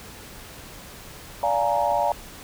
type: chord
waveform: sine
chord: Bb dominant seventh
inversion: first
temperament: just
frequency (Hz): 582.7 / 699.2 / 839.1 / 932.3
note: D5 / F5 / Ab5 / Bb5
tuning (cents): -14 / +2 / +18 / 0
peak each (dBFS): -25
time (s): 1.43-2.12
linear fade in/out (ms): 2
effects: pink hiss -42 dBFS RMS until 2.43 s